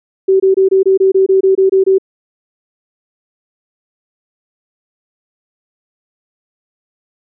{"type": "tone bursts", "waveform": "sine", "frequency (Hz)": 383.1, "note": "G4", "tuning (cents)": -40, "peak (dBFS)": -6, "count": 12, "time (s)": [0.28, 1.984], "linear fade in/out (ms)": 10, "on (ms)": 120, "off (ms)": 24, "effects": []}